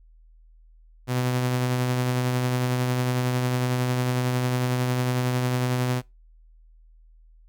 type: tone with tremolo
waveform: sawtooth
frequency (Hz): 125.5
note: B2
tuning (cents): +28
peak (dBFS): -17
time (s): 1.07-6.02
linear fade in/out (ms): 50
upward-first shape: triangle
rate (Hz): 11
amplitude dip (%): 30
effects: noise-tail reverb RT60 0.2 s tail -22 dB re dry + added 40 Hz sine -50 dBFS peak until 7.48 s